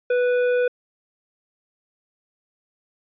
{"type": "tone with hard clipping", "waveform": "sine", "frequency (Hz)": 493.2, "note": "B4", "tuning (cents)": -2, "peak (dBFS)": -19, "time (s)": [0.1, 0.68], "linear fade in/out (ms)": 5, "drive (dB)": 9, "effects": ["resampled to 11025 Hz"]}